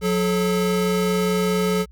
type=tone pair together; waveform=square; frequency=181.3 / 431.2 Hz; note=F#3 / A4; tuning=-35 / -35 cents; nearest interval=octave + minor third; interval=1500 cents; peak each=-22 dBFS; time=0.01-1.86 s; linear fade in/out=50 ms; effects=added 60 Hz sine -43 dBFS peak until 1.91 s